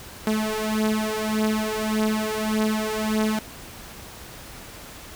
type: beating tone pair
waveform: sawtooth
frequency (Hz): 215.5 / 217.2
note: A3 / A3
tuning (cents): -36 / -22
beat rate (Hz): 1.7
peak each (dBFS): -21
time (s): 0.27-3.39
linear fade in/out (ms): 2
effects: pink hiss -41 dBFS RMS until 5.15 s